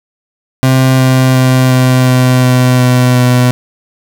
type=tone with pitch steps; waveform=30% pulse; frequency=130.81 / 129.91 / 129.01 / 128.12 / 127.23 / 126.35 / 125.48 / 124.61 Hz; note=C3 / C3 / C3 / C3 / C3 / B2 / B2 / B2; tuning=0 / -12 / -24 / -36 / -48 / +40 / +28 / +16 cents; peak=-3 dBFS; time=0.63-3.51 s; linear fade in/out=0 ms; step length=360 ms; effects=none